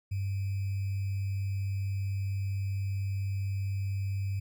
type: tone with sample-and-hold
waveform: sine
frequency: 97.8 Hz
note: G2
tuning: 4 cents flat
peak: -29 dBFS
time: 0.11-4.4 s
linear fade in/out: 10 ms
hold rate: 2450 Hz
effects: none